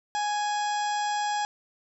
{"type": "harmonic tone", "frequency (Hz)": 832, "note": "G#5", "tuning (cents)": 3, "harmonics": [1, 2, 3, 4, 5, 6, 7, 8, 9], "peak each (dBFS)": [-26, -35, -44, -39, -46, -42, -43, -54, -43], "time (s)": [0.15, 1.45], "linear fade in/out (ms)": 0, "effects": []}